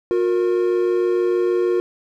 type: tone pair together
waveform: triangle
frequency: 359.8 / 466.2 Hz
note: F#4 / A#4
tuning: -48 / 0 cents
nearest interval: major third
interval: 448 cents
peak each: -15 / -20 dBFS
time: 0.11-1.8 s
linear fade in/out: 0 ms
effects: none